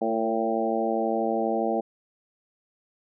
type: harmonic tone with a mistuned harmonic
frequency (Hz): 112.4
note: A2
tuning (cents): +37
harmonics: 2 / 3 / 4 / 5 / 6 / 7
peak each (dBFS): -30 / -30 / -30 / -30 / -30 / -30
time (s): 0.01-1.81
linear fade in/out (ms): 10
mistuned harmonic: 4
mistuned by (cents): +21
effects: none